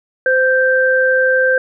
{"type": "tone pair together", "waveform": "sine", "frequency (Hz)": [516.6, 1568], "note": ["C5", "G6"], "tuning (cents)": [-22, 0], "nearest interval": "octave + perfect fifth", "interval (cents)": 1922, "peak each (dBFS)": -13, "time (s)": [0.26, 1.58], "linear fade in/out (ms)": 2, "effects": []}